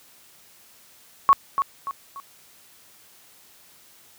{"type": "tone with echo", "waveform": "sine", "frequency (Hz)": 1108.7, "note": "C#6", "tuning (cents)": 0, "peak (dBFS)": -10, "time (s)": [1.29, 1.33], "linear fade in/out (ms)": 0, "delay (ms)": 290, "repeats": 3, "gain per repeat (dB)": -8, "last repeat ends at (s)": 2.2, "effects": ["white hiss -53 dBFS RMS until 4.18 s", "high-pass 60 Hz 12 dB/octave"]}